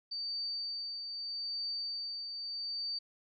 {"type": "tone with tremolo", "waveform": "sine", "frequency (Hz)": 4606, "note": "D8", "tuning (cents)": -34, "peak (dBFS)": -34, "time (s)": [0.11, 2.99], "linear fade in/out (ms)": 10, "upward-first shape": "triangle", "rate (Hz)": 0.8, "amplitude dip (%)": 45, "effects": []}